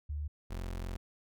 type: tone pair in turn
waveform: sine / 30% pulse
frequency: 74 / 44 Hz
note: D2 / F1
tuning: +14 / +14 cents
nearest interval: major sixth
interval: 900 cents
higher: first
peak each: -34 / -34 dBFS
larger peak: neither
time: 0.09-0.28 / 0.5-0.97 s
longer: second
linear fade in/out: 10 ms
effects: none